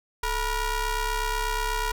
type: ring-modulated tone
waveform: sawtooth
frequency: 469.9 Hz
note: A#4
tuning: 14 cents sharp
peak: -18 dBFS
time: 0.23-1.92 s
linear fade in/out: 5 ms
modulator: 504 Hz
effects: none